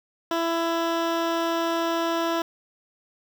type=tone with notch filter; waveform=15% pulse; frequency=333.3 Hz; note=E4; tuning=19 cents sharp; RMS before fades=-25 dBFS; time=0.31-2.42 s; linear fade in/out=2 ms; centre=9700 Hz; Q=0.56; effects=none